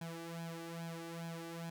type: tone with flanger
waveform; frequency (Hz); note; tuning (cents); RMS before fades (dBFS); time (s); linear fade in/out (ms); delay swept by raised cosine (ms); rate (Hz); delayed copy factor
sawtooth; 166.7; E3; +20; -45; 0.01-1.7; 5; 1.2 to 2.6; 2.4; +0.85
effects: none